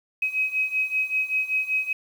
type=beating tone pair; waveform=sine; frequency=2536 / 2541.2 Hz; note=D#7 / D#7; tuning=+32 / +36 cents; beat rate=5.2 Hz; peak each=-24 / -27 dBFS; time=0.22-1.93 s; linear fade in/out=5 ms; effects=8-bit